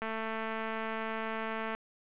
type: click train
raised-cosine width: 0.5 ms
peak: -22 dBFS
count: 385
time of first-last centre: 0.02-1.75 s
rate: 222 Hz
effects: resampled to 8000 Hz + 9-bit